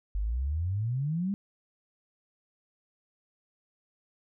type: exponential sweep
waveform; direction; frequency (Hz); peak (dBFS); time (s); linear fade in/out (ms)
sine; up; 47.39 to 206.2; -27; 0.15-1.34; 0
effects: none